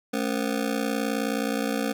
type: ring-modulated tone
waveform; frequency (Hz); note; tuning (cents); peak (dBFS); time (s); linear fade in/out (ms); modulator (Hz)
25% pulse; 246.9; B3; 0; -18; 0.13-1.93; 10; 29.6
effects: none